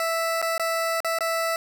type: tone with dropouts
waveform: 20% pulse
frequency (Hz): 659.3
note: E5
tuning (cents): 0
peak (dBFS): -18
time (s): 0-1.56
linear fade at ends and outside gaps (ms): 1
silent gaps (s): 0.417-0.425 / 0.58-0.596 / 1.004-1.046 / 1.187-1.207
effects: none